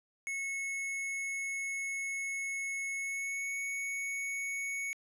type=tone with pitch glide; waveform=square; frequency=2193 to 2221 Hz; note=C#7 to C#7; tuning=-19 to +3 cents; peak=-35 dBFS; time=0.27-4.93 s; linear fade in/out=0 ms; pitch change=+22 cents; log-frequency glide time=2.96-3.58 s; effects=low-pass 12000 Hz 12 dB/octave